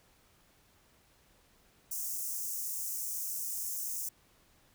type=high-pass noise; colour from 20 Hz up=white; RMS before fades=-37 dBFS; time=1.91-4.09 s; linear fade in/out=5 ms; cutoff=5800 Hz; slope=48 dB/octave; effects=pink hiss -66 dBFS RMS until 4.74 s